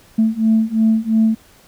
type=beating tone pair; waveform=sine; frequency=220 / 222.9 Hz; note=A3 / A3; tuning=0 / +23 cents; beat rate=2.9 Hz; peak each=-15 / -14 dBFS; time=0.18-1.35 s; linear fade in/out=10 ms; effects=tanh soft clip ceiling -6 dBFS + pink hiss -49 dBFS RMS until 1.67 s